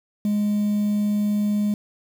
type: tone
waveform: sine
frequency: 207.7 Hz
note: G#3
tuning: in tune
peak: -16 dBFS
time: 0.25-1.74 s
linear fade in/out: 2 ms
effects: tanh soft clip ceiling -18 dBFS + 7-bit